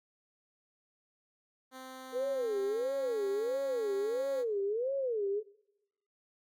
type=tone with pitch glide; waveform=10% pulse; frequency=260 to 275.5 Hz; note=C4 to C#4; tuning=-11 to -11 cents; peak=-37 dBFS; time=1.71-4.45 s; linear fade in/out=50 ms; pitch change=+100 cents; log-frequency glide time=2.15-3.11 s
type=tone with vibrato; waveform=sine; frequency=466.2 Hz; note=A#4; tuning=in tune; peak=-30 dBFS; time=2.12-5.43 s; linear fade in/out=50 ms; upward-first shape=sine; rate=1.5 Hz; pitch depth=290 cents each way
effects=noise-tail reverb RT60 0.9 s tail -22 dB re dry